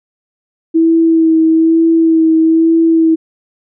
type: tone with vibrato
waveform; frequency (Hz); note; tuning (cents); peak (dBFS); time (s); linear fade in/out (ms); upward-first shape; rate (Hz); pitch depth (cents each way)
sine; 325; E4; -24; -6; 0.74-3.16; 20; sine; 1.1; 21
effects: none